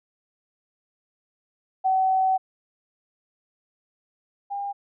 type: tone pair in turn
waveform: sine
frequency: 758 / 803.1 Hz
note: F#5 / G5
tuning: +42 / +42 cents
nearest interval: minor second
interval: 100 cents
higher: second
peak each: -18 / -27 dBFS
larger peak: first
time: 1.84-2.38 / 4.5-4.73 s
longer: first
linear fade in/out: 20 ms
effects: none